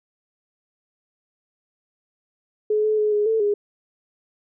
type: tone with pitch steps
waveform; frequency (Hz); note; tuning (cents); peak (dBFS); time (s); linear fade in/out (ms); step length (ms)
sine; 425.5 / 430.5 / 423.9 / 416.9 / 444.7 / 411.6; G#4 / A4 / G#4 / G#4 / A4 / G#4; +42 / -38 / +35 / +7 / +18 / -16; -17; 2.7-3.54; 5; 140
effects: none